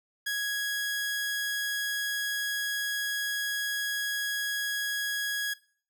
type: tone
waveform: sawtooth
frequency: 1661.2 Hz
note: G#6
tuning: in tune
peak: -25 dBFS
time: 0.26-5.54 s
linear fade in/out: 10 ms
effects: noise-tail reverb RT60 0.5 s tail -21 dB re dry

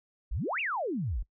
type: exponential two-way sweep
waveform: sine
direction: up then down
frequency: 38.93 to 2846 to 38.93 Hz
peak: -29 dBFS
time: 0.31-1.23 s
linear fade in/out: 10 ms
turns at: 0.6 s
effects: noise-tail reverb RT60 0.1 s tail -22 dB re dry

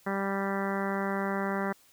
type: harmonic tone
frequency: 196.3 Hz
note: G3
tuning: 3 cents sharp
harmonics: 1 / 2 / 3 / 4 / 5 / 6 / 7 / 8 / 9 / 10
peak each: -32 / -35 / -37 / -38 / -39 / -40 / -40 / -41 / -42 / -42 dBFS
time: 0.06-1.73 s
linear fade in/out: 10 ms
effects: white hiss -61 dBFS RMS until 1.92 s

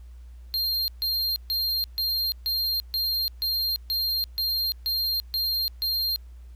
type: tone bursts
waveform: square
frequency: 4196 Hz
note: C8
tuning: 4 cents sharp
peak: -24 dBFS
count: 12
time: 0.54-6.16 s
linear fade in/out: 0 ms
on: 340 ms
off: 140 ms
effects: added 60 Hz sine -41 dBFS peak until 6.55 s + pink hiss -65 dBFS RMS until 6.55 s

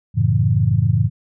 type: chord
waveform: sine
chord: F# minor seventh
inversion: none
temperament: equal with one note detuned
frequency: 92.5 / 110.96 / 138.59 / 164.81 Hz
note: F#2 / A2 / C#3 / E3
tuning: 0 / +15 / 0 / 0 cents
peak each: -20 / -16 / -19 / -22 dBFS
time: 0.14-1.1 s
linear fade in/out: 50 ms
effects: none

